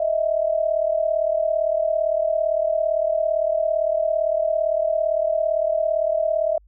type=tone pair together; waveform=sine; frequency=622.3 / 660 Hz; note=D#5 / E5; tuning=0 / +2 cents; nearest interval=minor second; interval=102 cents; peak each=-21 dBFS; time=0-6.58 s; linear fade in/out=5 ms; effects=added 50 Hz sine -50 dBFS peak until 6.67 s

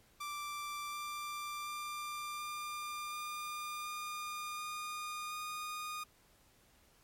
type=tone with pitch steps; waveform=sawtooth; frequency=1174.7 / 1182.2 / 1189.7 / 1197.3 / 1204.9 / 1212.6 / 1220.3 / 1228.1 Hz; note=D6 / D6 / D6 / D6 / D6 / D#6 / D#6 / D#6; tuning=0 / +11 / +22 / +33 / +44 / -45 / -34 / -23 cents; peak=-36 dBFS; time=0.2-6.04 s; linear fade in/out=10 ms; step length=730 ms; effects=pink hiss -67 dBFS RMS until 7.03 s + MP3 64 kbps

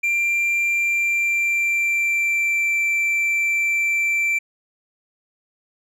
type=tone with pitch glide; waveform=triangle; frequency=2372 to 2342 Hz; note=D7 to D7; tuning=+17 to -5 cents; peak=-16 dBFS; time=0.03-4.39 s; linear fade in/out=10 ms; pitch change=-22 cents; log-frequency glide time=0.68-2.8 s; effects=none

